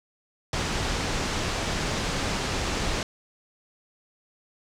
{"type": "low-pass noise", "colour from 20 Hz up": "pink", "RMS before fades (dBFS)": -28, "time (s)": [0.53, 3.03], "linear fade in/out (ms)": 2, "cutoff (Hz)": 7200, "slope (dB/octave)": 24, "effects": []}